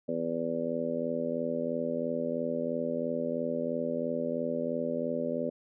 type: harmonic tone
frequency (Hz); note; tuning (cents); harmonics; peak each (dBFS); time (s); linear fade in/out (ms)
83; E2; +12; 2 / 3 / 4 / 5 / 6 / 7; -42 / -34 / -42 / -38 / -35 / -34; 0.08-5.5; 10
effects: none